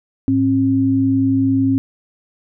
sine tone pair together, 106.7 / 268.9 Hz, G#2 / C4, +47 / +47 cents, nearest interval octave + major third, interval 1600 cents, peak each -20 / -13 dBFS, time 0.28-1.78 s, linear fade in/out 0 ms, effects none

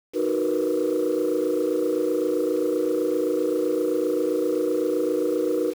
sine chord, B major seventh, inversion first, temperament equal, 311.1 / 370 / 466.2 / 493.9 Hz, D#4 / F#4 / A#4 / B4, 0 / 0 / 0 / 0 cents, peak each -25 dBFS, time 0.13-5.74 s, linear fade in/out 50 ms, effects tanh soft clip ceiling -15 dBFS + 7-bit

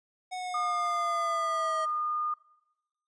square exponential sweep, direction down, 740 to 634 Hz, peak -34 dBFS, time 0.31-1.86 s, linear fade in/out 20 ms
sine tone, 1219 Hz, D#6, 36 cents flat, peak -28 dBFS, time 0.54-2.34 s, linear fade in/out 5 ms
effects noise-tail reverb RT60 1.0 s tail -21 dB re dry + resampled to 22050 Hz

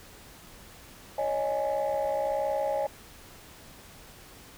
sine chord, C# suspended second, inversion none, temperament equal with one note detuned, 554.4 / 615.8 / 830.6 Hz, C#5 / D#5 / G#5, 0 / -18 / 0 cents, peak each -28 / -29 / -30 dBFS, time 1.18-2.87 s, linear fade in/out 5 ms, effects tanh soft clip ceiling -21 dBFS + pink hiss -50 dBFS RMS until 4.57 s

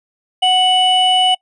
triangle tone pair together, 740 / 2960 Hz, F#5 / F#7, 0 / 0 cents, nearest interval 2 octaves, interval 2400 cents, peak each -11 dBFS, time 0.42-1.35 s, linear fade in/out 10 ms, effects noise-tail reverb RT60 0.1 s tail -25 dB re dry + resampled to 24000 Hz

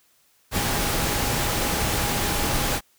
sine tone in noise, 820 Hz, G#5, 22 cents flat, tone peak -34 dBFS, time 0.51-2.81 s, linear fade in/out 50 ms, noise pink, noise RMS -24 dBFS, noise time 0.51-2.81 s, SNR -13 dB, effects white hiss -62 dBFS RMS until 2.98 s

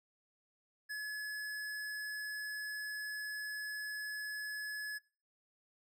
sine tone with hard clipping, 1703 Hz, G#6, 43 cents sharp, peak -40 dBFS, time 0.89-4.99 s, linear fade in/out 20 ms, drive 16 dB, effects noise-tail reverb RT60 0.4 s tail -24 dB re dry

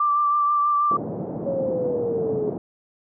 sine tone with vibrato, 1174.7 Hz, D6, in tune, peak -17 dBFS, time 0-0.97 s, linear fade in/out 5 ms, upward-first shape triangle, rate 6.2 Hz, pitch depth 23 cents each way
pink band-pass noise, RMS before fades -30 dBFS, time 0.91-2.58 s, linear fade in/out 2 ms, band 140 to 640 Hz, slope 24 dB/octave
sine exponential sweep, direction down, 556 to 417.1 Hz, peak -22 dBFS, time 1.46-2.5 s, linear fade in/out 5 ms
effects none

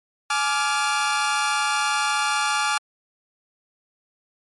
sawtooth chord, D diminished, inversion second, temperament equal with one note detuned, 845.1 / 1174.7 / 1396.9 Hz, Ab5 / D6 / F6, +30 / 0 / 0 cents, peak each -21 dBFS, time 0.3-2.78 s, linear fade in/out 5 ms, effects MP3 48 kbps

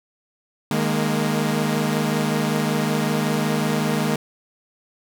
sawtooth chord, D# suspended fourth, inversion none, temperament equal with one note detuned, 153.69 / 207.7 / 233.1 Hz, D#3 / G#3 / A#3, -21 / 0 / 0 cents, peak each -20 dBFS, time 0.71-4.16 s, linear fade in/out 2 ms, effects none

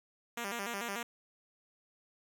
5% pulse tone with vibrato, 216.4 Hz, A3, 29 cents flat, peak -25 dBFS, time 0.37-1.03 s, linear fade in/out 5 ms, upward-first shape square, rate 6.8 Hz, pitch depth 150 cents each way, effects none

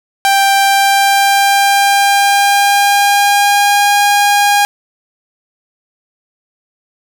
sawtooth tone with pitch glide, 788 to 814.8 Hz, G5 to G#5, +9 to -33 cents, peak -4 dBFS, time 0.25-4.65 s, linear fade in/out 0 ms, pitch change +58 cents, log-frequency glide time 0.59-3.98 s, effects none

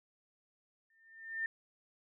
sine tone with exponential growth, 1804 Hz, A6, 43 cents sharp, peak -31 dBFS, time 0.9-1.46 s, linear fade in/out 2 ms, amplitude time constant 120 ms, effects none

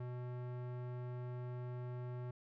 square tone with low-pass filter, 123.7 Hz, B2, 3 cents sharp, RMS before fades -44 dBFS, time 0-2.31 s, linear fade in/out 5 ms, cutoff 1300 Hz, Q 0.64, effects none

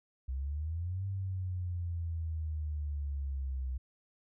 sine exponential two-way sweep, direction up then down, 63.6 to 98 to 63.6 Hz, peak -33 dBFS, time 0.28-3.78 s, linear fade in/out 10 ms, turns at 1.06 s, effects none

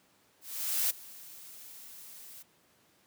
blue noise with ADSR envelope, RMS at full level -28 dBFS, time 0.41-2.43 s, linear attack 490 ms, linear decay 14 ms, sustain -21 dB, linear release 13 ms, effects pink hiss -66 dBFS RMS until 3.06 s + high-pass 150 Hz 12 dB/octave

